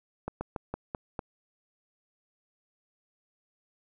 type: slowing click train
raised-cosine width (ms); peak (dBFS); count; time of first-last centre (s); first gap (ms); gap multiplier
1; -19; 6; 0.28-1.192; 130; 1.17
effects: none